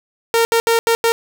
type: tone bursts at uneven times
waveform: sawtooth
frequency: 460 Hz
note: A#4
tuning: 23 cents flat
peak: -8 dBFS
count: 5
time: 0.34-0.45 / 0.52-0.6 / 0.67-0.79 / 0.87-0.95 / 1.04-1.12 s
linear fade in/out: 0 ms
effects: none